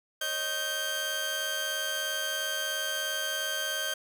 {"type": "tone cluster", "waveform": "sawtooth", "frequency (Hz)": [546, 623, 1552, 3207], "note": ["C#5", "D#5", "G6", "G7"], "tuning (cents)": [-26, 2, -18, 39], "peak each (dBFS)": [-38, -35, -29, -31], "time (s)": [0.21, 3.94], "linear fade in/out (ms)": 5, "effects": []}